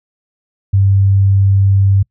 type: tone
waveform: sine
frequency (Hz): 98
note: G2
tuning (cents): 0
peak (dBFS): -7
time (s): 0.73-2.03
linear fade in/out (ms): 10
effects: noise-tail reverb RT60 0.1 s tail -26 dB re dry